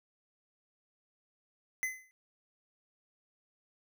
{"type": "tone with exponential decay", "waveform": "square", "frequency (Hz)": 2038, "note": "C7", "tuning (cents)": -46, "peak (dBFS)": -29, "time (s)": [1.83, 2.11], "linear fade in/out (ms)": 0, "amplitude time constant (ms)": 60, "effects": []}